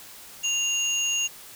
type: tone pair together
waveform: sine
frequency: 2794 / 6645 Hz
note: F7 / G#8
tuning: 0 / 0 cents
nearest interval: octave + minor third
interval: 1500 cents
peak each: -24 / -25 dBFS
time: 0.43-1.28 s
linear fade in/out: 20 ms
effects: tanh soft clip ceiling -17 dBFS + white hiss -45 dBFS RMS until 1.55 s